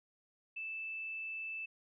sine tone, 2637 Hz, E7, in tune, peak -39 dBFS, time 0.56-1.66 s, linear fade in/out 10 ms, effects none

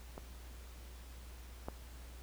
clicks, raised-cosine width 1 ms, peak -30 / -26 dBFS, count 2, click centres 0.179 / 1.685 s, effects added 60 Hz sine -49 dBFS peak until 2.22 s + pink hiss -58 dBFS RMS until 2.22 s

